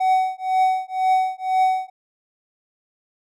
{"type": "tone with tremolo", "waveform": "triangle", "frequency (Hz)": 751, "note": "F#5", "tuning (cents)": 26, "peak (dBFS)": -11, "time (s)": [0, 1.9], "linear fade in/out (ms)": 10, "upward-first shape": "triangle", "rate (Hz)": 2, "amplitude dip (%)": 100, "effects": []}